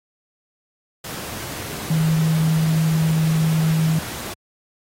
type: tone in noise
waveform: sine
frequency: 159.6 Hz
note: D#3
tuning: 44 cents sharp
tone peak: -15 dBFS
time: 1.9-3.99 s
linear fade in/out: 5 ms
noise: pink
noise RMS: -31 dBFS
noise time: 1.04-4.34 s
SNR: +13 dB
effects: high-pass 80 Hz 12 dB/octave + AAC 48 kbps